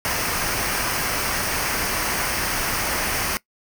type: noise with comb filter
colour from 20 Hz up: pink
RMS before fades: -24 dBFS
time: 0.05-3.37 s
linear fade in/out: 0 ms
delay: 0.27 ms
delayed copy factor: -0.55
effects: noise-tail reverb RT60 0.1 s tail -20 dB re dry